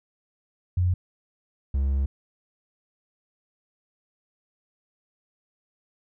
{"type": "tone pair in turn", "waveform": ["sine", "triangle"], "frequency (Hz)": [89.9, 68.32], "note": ["F#2", "C#2"], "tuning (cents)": [-49, -25], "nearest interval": "perfect fourth", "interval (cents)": 476, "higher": "first", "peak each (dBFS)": -19, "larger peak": "neither", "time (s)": [[0.77, 0.94], [1.74, 2.06]], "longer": "second", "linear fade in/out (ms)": 5, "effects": []}